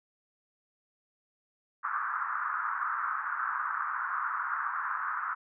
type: band-pass noise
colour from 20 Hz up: pink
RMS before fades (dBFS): -33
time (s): 1.83-5.35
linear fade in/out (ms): 20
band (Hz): 1100 to 1500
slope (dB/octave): 48
effects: none